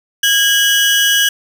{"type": "tone pair together", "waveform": "30% pulse", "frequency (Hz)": [1635.1, 2960], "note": ["G#6", "F#7"], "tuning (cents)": [-27, 0], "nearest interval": "minor seventh", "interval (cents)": 1027, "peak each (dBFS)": -10, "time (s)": [0.23, 1.29], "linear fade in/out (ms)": 5, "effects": []}